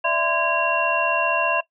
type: tone cluster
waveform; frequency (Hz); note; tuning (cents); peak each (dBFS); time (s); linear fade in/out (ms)
sine; 593 / 668 / 1027 / 1640 / 2747; D5 / E5 / C6 / G#6 / F7; +17 / +23 / -33 / -22 / -29; -28 / -24 / -24 / -28 / -22; 0.04-1.61; 10
effects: noise-tail reverb RT60 0.1 s tail -18 dB re dry